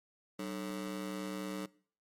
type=ring-modulated tone; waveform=30% pulse; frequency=246.4 Hz; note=B3; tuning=4 cents flat; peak=-32 dBFS; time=0.39-1.66 s; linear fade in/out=5 ms; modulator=55 Hz; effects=noise-tail reverb RT60 0.5 s tail -22 dB re dry + MP3 64 kbps